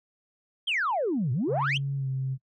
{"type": "exponential two-way sweep", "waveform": "sine", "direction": "down then up", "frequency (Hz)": [3341, 114.1, 3341], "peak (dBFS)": -23, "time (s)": [0.67, 1.78], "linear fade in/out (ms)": 10, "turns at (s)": 1.32}
{"type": "tone with pitch glide", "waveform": "sine", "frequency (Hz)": [138.59, 132.56], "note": ["C#3", "C3"], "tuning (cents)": [0, 23], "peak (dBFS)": -26, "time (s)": [1.47, 2.38], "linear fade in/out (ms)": 50, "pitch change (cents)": -77, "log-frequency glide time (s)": [1.96, 2.08]}
{"effects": ["noise-tail reverb RT60 0.1 s tail -24 dB re dry", "tanh soft clip ceiling -20 dBFS"]}